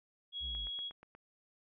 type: tone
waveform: sine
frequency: 3322 Hz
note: G#7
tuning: in tune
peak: -38 dBFS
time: 0.32-0.92 s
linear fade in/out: 50 ms
type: exponential sweep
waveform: triangle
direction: down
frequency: 68.7 to 43.19 Hz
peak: -40 dBFS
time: 0.4-0.7 s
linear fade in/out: 50 ms
type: click train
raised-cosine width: 0.5 ms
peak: -39 dBFS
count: 6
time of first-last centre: 0.55-1.15 s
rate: 8.33 Hz
effects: none